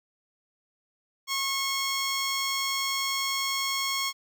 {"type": "tone", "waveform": "10% pulse", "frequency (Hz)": 1090, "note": "C#6", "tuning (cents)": -29, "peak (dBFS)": -18, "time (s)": [1.27, 4.13], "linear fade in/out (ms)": 50, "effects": []}